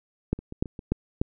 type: two click trains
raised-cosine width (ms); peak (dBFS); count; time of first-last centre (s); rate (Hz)
3; -10 / -24; 4 / 4; 0.33-1.215 / 0.39-0.792; 3.39 / 7.47
effects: none